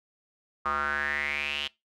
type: tone with band-pass filter sweep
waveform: square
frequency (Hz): 72.2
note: D2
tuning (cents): -29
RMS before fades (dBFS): -30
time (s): 0.65-1.68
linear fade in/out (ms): 10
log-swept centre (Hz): 1200 to 3100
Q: 7.2
effects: noise-tail reverb RT60 0.2 s tail -22 dB re dry